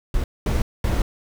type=noise bursts at uneven times; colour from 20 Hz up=brown; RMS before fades=-20 dBFS; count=3; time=0.14-0.24 / 0.46-0.62 / 0.84-1.02 s; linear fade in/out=2 ms; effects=none